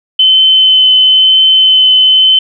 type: tone with vibrato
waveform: sine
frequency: 3054 Hz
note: G7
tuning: 46 cents flat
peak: -3 dBFS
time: 0.19-2.39 s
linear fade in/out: 5 ms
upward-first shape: triangle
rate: 1 Hz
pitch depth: 9 cents each way
effects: none